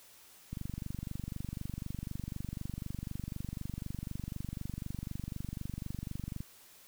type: click train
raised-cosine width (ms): 5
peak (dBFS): -26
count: 142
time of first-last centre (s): 0.53-6.405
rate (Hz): 24
effects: white hiss -58 dBFS RMS until 6.87 s